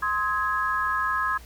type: chord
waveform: sine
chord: Ab major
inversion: first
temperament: equal with one note detuned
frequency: 1046.5 / 1271.4 / 1661.2 Hz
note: C6 / Eb6 / Ab6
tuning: 0 / +37 / 0 cents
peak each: -27 dBFS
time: 0.02-1.38 s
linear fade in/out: 10 ms
effects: added 60 Hz sine -45 dBFS peak until 1.45 s + pink hiss -50 dBFS RMS until 1.45 s